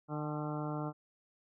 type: harmonic tone with a mistuned harmonic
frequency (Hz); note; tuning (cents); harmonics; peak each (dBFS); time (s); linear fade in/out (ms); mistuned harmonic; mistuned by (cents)
150.8; D3; +46; 1 / 2 / 3 / 4 / 5 / 6 / 7 / 8 / 9; -38 / -40 / -46 / -45 / -46 / -48 / -49 / -50 / -49; 0.08-0.93; 50; 6; -59
effects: none